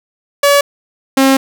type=tone pair in turn; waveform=sawtooth; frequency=569 / 268.5 Hz; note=C#5 / C4; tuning=+45 / +45 cents; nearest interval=octave + minor second; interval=1300 cents; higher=first; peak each=-3 dBFS; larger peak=neither; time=0.43-0.61 / 1.17-1.37 s; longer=second; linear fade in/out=5 ms; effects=none